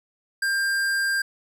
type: tone with hard clipping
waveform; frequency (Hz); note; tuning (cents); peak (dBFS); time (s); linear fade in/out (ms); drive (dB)
sine; 1594; G6; +28; -23; 0.42-1.22; 5; 14
effects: none